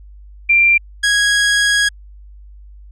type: tone pair in turn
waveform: sine / sawtooth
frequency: 2371 / 1653.9 Hz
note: D7 / G#6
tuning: +16 / -8 cents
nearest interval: tritone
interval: 624 cents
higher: first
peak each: -8 dBFS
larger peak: neither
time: 0.49-0.78 / 1.03-1.89 s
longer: second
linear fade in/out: 10 ms
effects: added 50 Hz sine -36 dBFS peak until 2.91 s + resampled to 22050 Hz